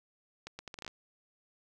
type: accelerating click train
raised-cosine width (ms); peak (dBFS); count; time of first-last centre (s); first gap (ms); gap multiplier
0.2; -25; 9; 0.47-0.879; 120; 0.73
effects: none